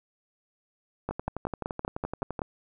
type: two click trains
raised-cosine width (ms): 1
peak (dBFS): -18 / -16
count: 16 / 8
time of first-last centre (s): 1.11-2.392 / 1.09-2.418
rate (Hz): 11.7 / 5.27
effects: none